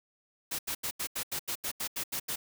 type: noise bursts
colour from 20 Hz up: white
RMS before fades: -34 dBFS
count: 12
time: 0.51-2.36 s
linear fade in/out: 10 ms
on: 79 ms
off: 82 ms
effects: none